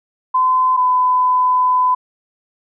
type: tone pair in turn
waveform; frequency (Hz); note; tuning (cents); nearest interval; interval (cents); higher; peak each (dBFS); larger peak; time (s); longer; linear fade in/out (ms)
sine; 1022 / 1006.2; C6 / B5; -41 / +32; unison; 27; first; -11; neither; 0.34-0.77 / 0.77-1.95; second; 10
effects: none